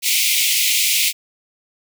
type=high-pass noise; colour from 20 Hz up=pink; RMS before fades=-17 dBFS; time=0.02-1.13 s; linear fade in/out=50 ms; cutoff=2100 Hz; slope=96 dB/octave; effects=none